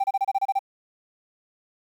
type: tone bursts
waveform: triangle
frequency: 784 Hz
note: G5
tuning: in tune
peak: -16 dBFS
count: 9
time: 0-0.592 s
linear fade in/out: 10 ms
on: 40 ms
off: 29 ms
effects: tanh soft clip ceiling -15 dBFS + 9-bit